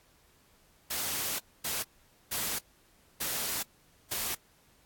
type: noise bursts at uneven times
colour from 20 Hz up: white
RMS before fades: -33 dBFS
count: 5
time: 0.9-1.39 / 1.64-1.83 / 2.31-2.59 / 3.2-3.63 / 4.11-4.35 s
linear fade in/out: 10 ms
effects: pink hiss -64 dBFS RMS until 4.85 s + AAC 64 kbps